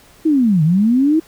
sine linear two-way sweep, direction down then up, 328.1 to 148.2 to 328.1 Hz, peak -10 dBFS, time 0.25-1.2 s, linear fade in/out 10 ms, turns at 0.63 s, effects pink hiss -47 dBFS RMS until 1.27 s

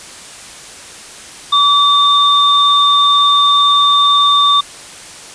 sine tone pair together, 1148 / 3609 Hz, D6 / A7, -40 / +43 cents, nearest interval octave + minor sixth, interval 1983 cents, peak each -10 dBFS, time 1.52-4.61 s, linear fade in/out 10 ms, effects white hiss -33 dBFS RMS until 5.34 s + resampled to 22050 Hz

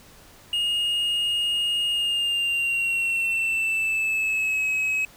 triangle tone with pitch glide, 2854 to 2557 Hz, F7 to D#7, +37 to +47 cents, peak -20 dBFS, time 0.53-5.05 s, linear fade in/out 2 ms, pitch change -190 cents, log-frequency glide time 1.88-4.67 s, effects pink hiss -50 dBFS RMS until 5.16 s

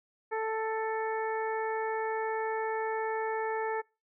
harmonic tone, 441.4 Hz, A4, 5 cents sharp, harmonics 1 / 2 / 3 / 4 / 5, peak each -32 / -34 / -42 / -40 / -45 dBFS, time 0.31-3.82 s, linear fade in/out 20 ms, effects noise-tail reverb RT60 0.3 s tail -26 dB re dry

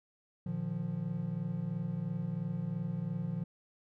triangle chord, Bb suspended fourth, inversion none, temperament equal with one note detuned, 116.54 / 151.66 / 174.61 Hz, Bb2 / Eb3 / F3, 0 / -44 / 0 cents, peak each -39 / -36 / -34 dBFS, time 0.46-3.44 s, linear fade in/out 5 ms, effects none

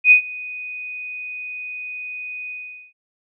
sine tone with ADSR envelope, 2489 Hz, D#7, in tune, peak -5 dBFS, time 0.04-2.93 s, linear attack 71 ms, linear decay 100 ms, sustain -23 dB, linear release 430 ms, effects none

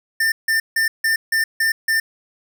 square tone bursts, 1795 Hz, A6, 34 cents sharp, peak -16 dBFS, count 7, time 0.2-2 s, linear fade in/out 5 ms, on 120 ms, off 160 ms, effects 9-bit

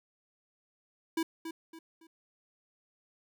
square tone with echo, 326.6 Hz, E4, 16 cents flat, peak -29 dBFS, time 1.17-1.23 s, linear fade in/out 5 ms, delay 280 ms, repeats 3, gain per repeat -9 dB, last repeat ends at 2.07 s, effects none

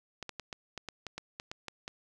clicks, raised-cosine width 0.2 ms, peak -22 dBFS, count 12, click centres 0.227 / 0.293 / 0.397 / 0.528 / 0.777 / 0.887 / 1.067 / 1.18 / 1.399 / 1.515 / 1.683 / 1.879 s, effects none

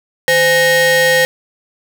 45% pulse ring-modulated tone, 674 Hz, E5, 38 cents sharp, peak -6 dBFS, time 0.28-1.25 s, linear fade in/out 0 ms, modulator 1190 Hz, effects none

